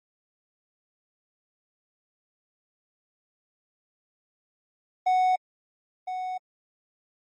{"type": "tone pair in turn", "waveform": "triangle", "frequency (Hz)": [740, 740], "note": ["F#5", "F#5"], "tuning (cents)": [0, 0], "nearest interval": "unison", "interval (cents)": 0, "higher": "neither", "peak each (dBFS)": [-17, -27], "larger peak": "first", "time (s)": [[5.06, 5.36], [6.07, 6.38]], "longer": "second", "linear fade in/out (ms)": 10, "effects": ["MP3 32 kbps"]}